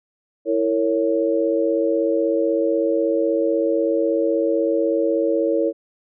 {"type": "chord", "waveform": "sine", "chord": "A# diminished", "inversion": "second", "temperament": "equal with one note detuned", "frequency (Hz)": [329.6, 458.2, 554.4], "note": ["E4", "A#4", "C#5"], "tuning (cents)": [0, -30, 0], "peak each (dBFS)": -21, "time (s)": [0.45, 5.73], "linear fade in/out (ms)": 50, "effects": []}